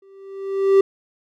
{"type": "tone with exponential growth", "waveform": "triangle", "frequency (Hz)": 390.3, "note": "G4", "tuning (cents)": -8, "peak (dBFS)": -6, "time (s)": [0.02, 0.81], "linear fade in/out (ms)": 5, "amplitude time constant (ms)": 170, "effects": []}